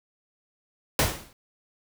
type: noise with exponential decay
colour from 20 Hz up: pink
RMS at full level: -18 dBFS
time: 0.99-1.33 s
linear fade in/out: 2 ms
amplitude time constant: 72 ms
effects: none